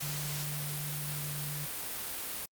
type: tone in noise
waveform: sine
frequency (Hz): 146.83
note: D3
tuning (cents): 0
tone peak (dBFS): -37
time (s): 0.02-1.66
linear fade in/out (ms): 10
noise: white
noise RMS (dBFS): -38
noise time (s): 0-2.46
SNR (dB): -2
effects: Opus 48 kbps